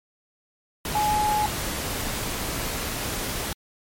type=tone in noise; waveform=sine; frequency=844 Hz; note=G#5; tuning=28 cents sharp; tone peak=-20 dBFS; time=0.95-1.46 s; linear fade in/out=2 ms; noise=pink; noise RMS=-29 dBFS; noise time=0.85-3.53 s; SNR=+6 dB; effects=MP3 64 kbps